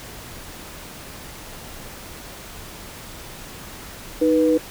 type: tone pair together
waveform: sine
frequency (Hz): 311.1 / 489.7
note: D#4 / B4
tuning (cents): 0 / -15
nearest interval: minor sixth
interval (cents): 785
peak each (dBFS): -17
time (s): 4.21-4.58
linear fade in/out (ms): 10
effects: pink hiss -38 dBFS RMS until 4.7 s